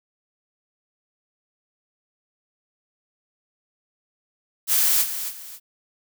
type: noise with echo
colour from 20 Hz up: blue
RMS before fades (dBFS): -19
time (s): 4.67-5.06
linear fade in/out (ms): 50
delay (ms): 270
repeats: 2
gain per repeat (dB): -10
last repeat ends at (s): 5.6
effects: none